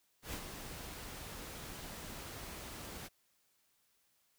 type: noise with ADSR envelope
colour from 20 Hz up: pink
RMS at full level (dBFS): -41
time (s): 0.22-3.09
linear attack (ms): 110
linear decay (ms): 68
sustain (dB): -6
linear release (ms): 27
effects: white hiss -75 dBFS RMS until 4.38 s